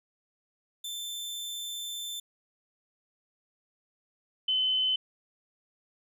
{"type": "tone pair in turn", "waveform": ["sawtooth", "sine"], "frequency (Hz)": [3545, 3042], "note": ["A7", "F#7"], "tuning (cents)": [12, 47], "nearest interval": "minor third", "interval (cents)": 265, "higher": "first", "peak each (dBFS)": [-32, -24], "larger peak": "second", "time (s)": [[0.84, 2.2], [4.48, 4.96]], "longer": "first", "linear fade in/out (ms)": 5, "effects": []}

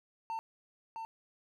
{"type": "tone with echo", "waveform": "triangle", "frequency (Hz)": 901, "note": "A5", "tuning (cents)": 41, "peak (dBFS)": -33, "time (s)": [0.3, 0.39], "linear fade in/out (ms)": 0, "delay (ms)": 660, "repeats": 1, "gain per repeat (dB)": -4, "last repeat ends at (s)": 1.05, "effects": []}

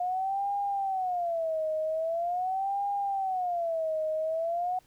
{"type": "tone with vibrato", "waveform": "sine", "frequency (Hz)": 710, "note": "F5", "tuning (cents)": 28, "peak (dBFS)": -27, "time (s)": [0, 4.79], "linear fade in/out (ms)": 5, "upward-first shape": "sine", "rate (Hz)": 0.43, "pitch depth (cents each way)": 220, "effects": ["pink hiss -64 dBFS RMS until 4.86 s"]}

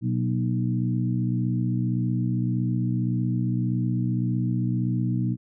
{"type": "harmonic tone with a mistuned harmonic", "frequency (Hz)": 61.74, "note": "B1", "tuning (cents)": 0, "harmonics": [2, 3, 4, 5], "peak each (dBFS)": [-24, -28, -30, -32], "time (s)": [0.01, 5.37], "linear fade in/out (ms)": 50, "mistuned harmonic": 4, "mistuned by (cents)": -44, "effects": []}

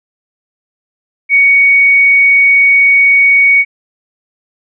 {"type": "tone", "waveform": "sine", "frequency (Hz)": 2236, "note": "C#7", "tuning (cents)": 14, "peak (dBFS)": -4, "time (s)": [1.29, 3.65], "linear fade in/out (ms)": 50, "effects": []}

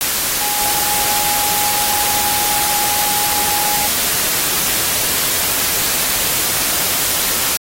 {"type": "tone in noise", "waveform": "sine", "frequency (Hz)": 830.6, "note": "G#5", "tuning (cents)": 0, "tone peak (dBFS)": -22, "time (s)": [0.41, 3.87], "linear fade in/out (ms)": 0, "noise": "white", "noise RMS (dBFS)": -17, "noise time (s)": [0.01, 7.57], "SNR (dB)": -8, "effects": ["AAC 48 kbps"]}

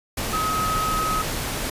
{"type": "tone in noise", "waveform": "sine", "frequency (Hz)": 1272, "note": "D#6", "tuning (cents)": 38, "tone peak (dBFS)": -22, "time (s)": [0.33, 1.22], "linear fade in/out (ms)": 5, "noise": "pink", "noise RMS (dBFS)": -27, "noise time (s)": [0.17, 1.7], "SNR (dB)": 2, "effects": ["resampled to 32000 Hz"]}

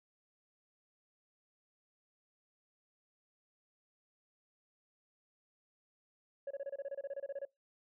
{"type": "tone bursts", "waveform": "sine", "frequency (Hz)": 556, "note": "C#5", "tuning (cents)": 5, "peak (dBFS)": -35, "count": 16, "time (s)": [6.47, 7.452], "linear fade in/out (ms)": 5, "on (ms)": 37, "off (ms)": 26, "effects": ["noise-tail reverb RT60 0.2 s tail -24 dB re dry", "tanh soft clip ceiling -36 dBFS"]}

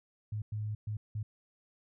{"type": "tone bursts at uneven times", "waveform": "sine", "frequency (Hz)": 106.5, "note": "G#2", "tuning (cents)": 44, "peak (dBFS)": -33, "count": 4, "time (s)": [[0.32, 0.42], [0.52, 0.75], [0.87, 0.97], [1.15, 1.23]], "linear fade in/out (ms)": 5, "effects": []}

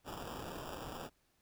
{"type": "noise with sample-and-hold", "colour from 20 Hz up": "blue", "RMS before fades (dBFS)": -45, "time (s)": [0.04, 1.1], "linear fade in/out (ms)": 50, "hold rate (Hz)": 2100, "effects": ["pink hiss -75 dBFS RMS until 1.41 s"]}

